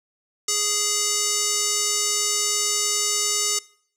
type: tone with band-pass filter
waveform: square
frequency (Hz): 415.1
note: G#4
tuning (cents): -1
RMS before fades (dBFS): -23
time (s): 0.48-3.59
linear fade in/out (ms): 5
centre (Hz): 6800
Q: 2.9
effects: noise-tail reverb RT60 0.6 s tail -22 dB re dry